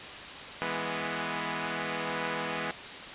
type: chord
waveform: 5% pulse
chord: E major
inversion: none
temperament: equal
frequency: 164.81 / 207.7 / 246.9 Hz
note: E3 / G#3 / B3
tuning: 0 / 0 / 0 cents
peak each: -24 / -25 / -24 dBFS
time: 0.62-2.71 s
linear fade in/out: 0 ms
effects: white hiss -41 dBFS RMS until 3.14 s + resampled to 8000 Hz